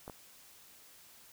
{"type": "clicks", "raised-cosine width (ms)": 1, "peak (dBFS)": -30, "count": 2, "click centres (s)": [0.079, 0.098], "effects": ["white hiss -58 dBFS RMS until 1.32 s"]}